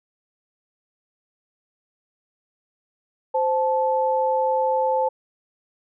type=tone pair together; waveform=sine; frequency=521 / 872.1 Hz; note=C5 / A5; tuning=-7 / -16 cents; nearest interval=major sixth; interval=891 cents; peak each=-21 dBFS; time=3.34-5.09 s; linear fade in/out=10 ms; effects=none